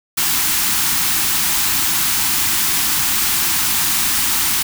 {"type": "band-stop noise", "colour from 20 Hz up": "white", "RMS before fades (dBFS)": -17, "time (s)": [0.17, 4.63], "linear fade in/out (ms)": 10, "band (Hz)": [360, 770], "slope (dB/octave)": 48, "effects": []}